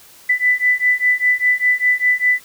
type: beating tone pair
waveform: sine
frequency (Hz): 1989 / 1994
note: B6 / B6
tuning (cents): +12 / +16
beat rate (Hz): 5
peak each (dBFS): -16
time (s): 0.29-2.4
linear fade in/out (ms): 10
effects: white hiss -45 dBFS RMS until 2.44 s